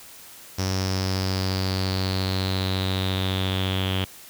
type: tone with low-pass filter sweep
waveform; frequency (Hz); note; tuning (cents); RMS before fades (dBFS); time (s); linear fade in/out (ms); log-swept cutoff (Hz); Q
sawtooth; 94.4; F#2; +35; -25; 0.58-4.05; 10; 5600 to 3200; 8.2
effects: white hiss -45 dBFS RMS until 4.29 s